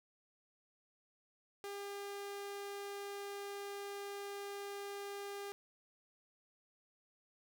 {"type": "tone", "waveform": "sawtooth", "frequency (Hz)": 401.9, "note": "G4", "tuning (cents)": 43, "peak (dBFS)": -39, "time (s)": [1.64, 5.52], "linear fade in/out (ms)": 0, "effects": []}